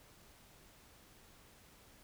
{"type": "silence", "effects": ["pink hiss -62 dBFS RMS until 2.03 s"]}